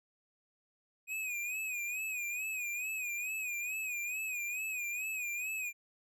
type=tone with vibrato; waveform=square; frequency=2489 Hz; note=D#7; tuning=in tune; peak=-36 dBFS; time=1.07-5.73 s; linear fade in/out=50 ms; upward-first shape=sine; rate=2.3 Hz; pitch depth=85 cents each way; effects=none